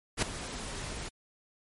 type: noise with ADSR envelope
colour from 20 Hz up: pink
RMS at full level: -25 dBFS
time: 0.17-1.09 s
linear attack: 52 ms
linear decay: 8 ms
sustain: -14 dB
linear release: 9 ms
effects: MP3 48 kbps